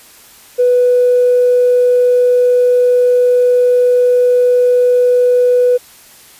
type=tone with tanh clipping; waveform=triangle; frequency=493.9 Hz; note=B4; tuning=in tune; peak=-7 dBFS; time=0.58-5.78 s; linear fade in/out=20 ms; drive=4 dB; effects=white hiss -41 dBFS RMS until 6.39 s + resampled to 32000 Hz